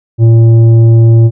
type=tone with tanh clipping; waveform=triangle; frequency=114.5 Hz; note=A#2; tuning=31 cents flat; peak=-3 dBFS; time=0.18-1.31 s; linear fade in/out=50 ms; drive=12 dB; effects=none